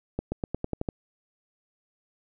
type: accelerating click train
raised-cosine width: 2 ms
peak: -15 dBFS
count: 8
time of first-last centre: 0.19-0.888 s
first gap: 130 ms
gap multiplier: 0.91
effects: none